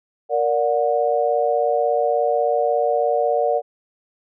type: chord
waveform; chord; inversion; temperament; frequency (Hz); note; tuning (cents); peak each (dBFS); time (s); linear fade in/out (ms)
sine; Bb augmented; none; just; 466.2 / 582.7 / 728.4; Bb4 / D5 / F#5; 0 / -14 / -27; -21 / -20 / -21; 0.29-3.62; 50
effects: none